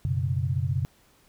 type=chord; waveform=sine; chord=F# suspended fourth; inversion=none; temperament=equal; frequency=92.5 / 123.47 / 138.59 Hz; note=F#2 / B2 / C#3; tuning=0 / 0 / 0 cents; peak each=-28 dBFS; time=0.05-0.85 s; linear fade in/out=0 ms; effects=pink hiss -61 dBFS RMS until 1.28 s